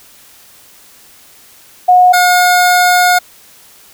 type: tone pair in turn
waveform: sine / 25% pulse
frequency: 726 / 719.3 Hz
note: F#5 / F#5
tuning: -33 / -49 cents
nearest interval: unison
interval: 16 cents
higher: first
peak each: -3 dBFS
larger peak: neither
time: 1.88-2.13 / 2.13-3.19 s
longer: second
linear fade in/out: 10 ms
effects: white hiss -42 dBFS RMS until 3.93 s